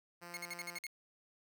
5% pulse tone, 173.5 Hz, F3, 11 cents flat, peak -37 dBFS, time 0.21-0.79 s, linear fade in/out 20 ms
sawtooth tone bursts, 2165 Hz, C#7, 41 cents flat, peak -37 dBFS, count 7, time 0.34-0.867 s, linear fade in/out 0 ms, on 29 ms, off 54 ms
effects none

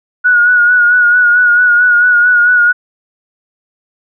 sine tone with vibrato, 1454 Hz, F#6, 31 cents flat, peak -5 dBFS, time 0.24-2.73 s, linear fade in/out 20 ms, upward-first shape sine, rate 4.5 Hz, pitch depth 37 cents each way, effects none

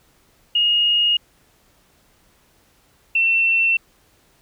sine tone pair in turn, 2862 / 2696 Hz, F7 / E7, +42 / +38 cents, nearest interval minor second, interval 104 cents, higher first, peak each -14 dBFS, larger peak neither, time 0.55-1.17 / 3.15-3.77 s, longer neither, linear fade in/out 5 ms, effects pink hiss -58 dBFS RMS until 4.41 s

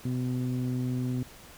sawtooth tone with low-pass filter, 126 Hz, B2, 35 cents sharp, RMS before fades -30 dBFS, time 0.05-1.23 s, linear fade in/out 2 ms, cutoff 260 Hz, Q 2.1, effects pink hiss -50 dBFS RMS until 1.57 s

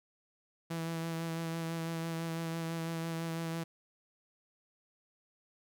sawtooth tone with vibrato, 164.81 Hz, E3, in tune, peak -31 dBFS, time 0.7-3.64 s, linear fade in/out 10 ms, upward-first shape sine, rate 6 Hz, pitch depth 17 cents each way, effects none

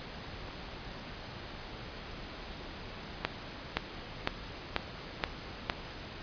accelerating click train, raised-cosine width 0.3 ms, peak -11 dBFS, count 6, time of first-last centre 3.25-5.699 s, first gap 520 ms, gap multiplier 0.97, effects pink hiss -44 dBFS RMS until 6.22 s + resampled to 11025 Hz

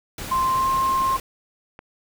pink noise, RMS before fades -33 dBFS, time 0.18-1.2 s, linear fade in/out 2 ms
sine tone with pitch glide, 1046.5 to 1059.3 Hz, C6 to C6, 0 to +21 cents, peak -18 dBFS, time 0.31-1.17 s, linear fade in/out 10 ms, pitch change +21 cents, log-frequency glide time 0.52-0.68 s
click, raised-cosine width 0.5 ms, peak -25 dBFS, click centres 1.791 s
effects none

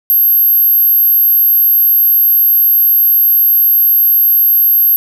sine tone, 12544 Hz, G9, in tune, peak -6 dBFS, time 0.1-4.96 s, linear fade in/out 0 ms, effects none

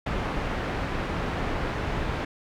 pink low-pass noise, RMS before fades -29 dBFS, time 0.06-2.25 s, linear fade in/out 5 ms, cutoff 2100 Hz, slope 12 dB/octave, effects none

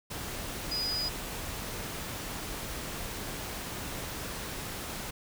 sine tone in noise, 4945 Hz, D#8, 12 cents flat, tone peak -30 dBFS, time 0.71-1.09 s, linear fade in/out 10 ms, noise pink, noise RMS -38 dBFS, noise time 0.1-5.11 s, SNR +5 dB, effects none

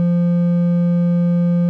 sine tone with hard clipping, 173.6 Hz, F3, 10 cents flat, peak -14 dBFS, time 0-1.69 s, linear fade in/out 0 ms, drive 5 dB, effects none

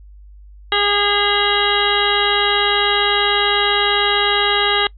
harmonic tone with a mistuned harmonic, 408.7 Hz, G#4, 28 cents flat, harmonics 1 / 2 / 3 / 4 / 5 / 7 / 8 / 9, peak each -22 / -22 / -22 / -22 / -22 / -22 / -22 / -22 dBFS, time 0.72-4.87 s, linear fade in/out 2 ms, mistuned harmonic 9, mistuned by +69 cents, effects noise-tail reverb RT60 0.1 s tail -24 dB re dry + added 50 Hz sine -38 dBFS peak until 4.97 s

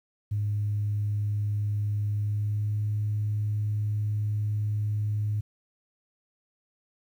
sine tone with pitch glide, 103.83 to 105.28 Hz, G#2 to G#2, 0 to +24 cents, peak -24 dBFS, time 0.31-5.41 s, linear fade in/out 10 ms, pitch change +24 cents, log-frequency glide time 2.15-2.82 s, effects tanh soft clip ceiling -20 dBFS + 10-bit

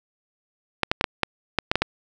clicks, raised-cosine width 0.3 ms, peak -3 dBFS, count 9, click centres 0.833 / 0.915 / 1.011 / 1.042 / 1.233 / 1.587 / 1.715 / 1.756 / 1.82 s, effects none

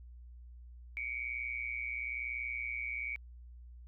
sine tone with amplitude modulation, 2271 Hz, C#7, 41 cents sharp, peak -32 dBFS, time 0.97-3.16 s, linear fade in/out 0 ms, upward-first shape sine, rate 121 Hz, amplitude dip 85%, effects added 60 Hz sine -49 dBFS peak until 3.87 s

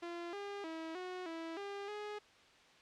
sawtooth tone with pitch steps, 343.6 / 403.4 / 323.5 / 365.8 / 328.1 / 401.1 / 417.9 Hz, F4 / G4 / E4 / F#4 / E4 / G4 / G#4, -28 / +50 / -32 / -20 / -8 / +40 / +11 cents, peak -38 dBFS, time 0.02-2.19 s, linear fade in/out 10 ms, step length 310 ms, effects white hiss -63 dBFS RMS until 2.81 s + low-pass 4000 Hz 12 dB/octave

